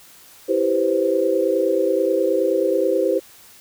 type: chord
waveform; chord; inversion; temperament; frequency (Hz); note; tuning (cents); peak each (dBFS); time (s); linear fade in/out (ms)
sine; C major seventh; first; equal; 329.6 / 392 / 493.9 / 523.3; E4 / G4 / B4 / C5; 0 / 0 / 0 / 0; -23 / -21 / -24 / -20; 0.48-3.2; 20
effects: white hiss -47 dBFS RMS until 3.6 s